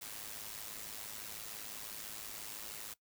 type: noise with amplitude modulation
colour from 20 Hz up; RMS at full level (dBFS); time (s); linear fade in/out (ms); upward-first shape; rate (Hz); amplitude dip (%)
white; -43; 0.01-2.94; 10; sine; 106; 65
effects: noise-tail reverb RT60 0.1 s tail -19 dB re dry